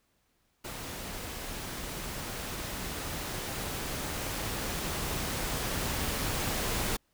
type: noise with level ramp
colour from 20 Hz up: pink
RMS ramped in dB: -40 to -31 dBFS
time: 0.64-6.97 s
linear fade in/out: 10 ms
effects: pink hiss -73 dBFS RMS until 7.13 s